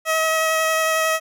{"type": "tone with vibrato", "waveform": "15% pulse", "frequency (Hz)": 639, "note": "D#5", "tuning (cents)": 46, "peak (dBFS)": -11, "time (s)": [0.05, 1.2], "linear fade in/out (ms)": 50, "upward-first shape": "sine", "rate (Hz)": 11, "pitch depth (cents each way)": 10, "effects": []}